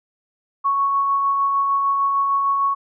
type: tone with tremolo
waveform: sine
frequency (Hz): 1108.7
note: C#6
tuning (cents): 0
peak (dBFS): -15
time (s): 0.64-2.75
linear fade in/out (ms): 20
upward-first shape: sine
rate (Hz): 6.6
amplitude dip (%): 25
effects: none